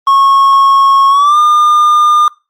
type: tone with pitch glide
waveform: triangle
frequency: 1095 to 1208 Hz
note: C#6 to D6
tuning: -22 to +48 cents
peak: -3 dBFS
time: 0.07-2.28 s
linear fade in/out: 2 ms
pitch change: +170 cents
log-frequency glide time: 1.09-1.38 s
effects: noise-tail reverb RT60 0.3 s tail -24 dB re dry + Opus 24 kbps